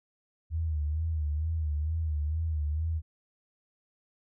sine tone with vibrato, 77.78 Hz, D#2, in tune, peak -27 dBFS, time 0.5-3.02 s, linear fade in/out 50 ms, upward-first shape sine, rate 2.2 Hz, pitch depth 88 cents each way, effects none

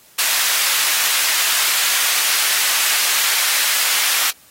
pink high-pass noise, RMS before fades -18 dBFS, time 0.18-4.31 s, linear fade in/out 10 ms, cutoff 1700 Hz, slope 12 dB/octave, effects white hiss -49 dBFS RMS until 4.5 s + AAC 48 kbps

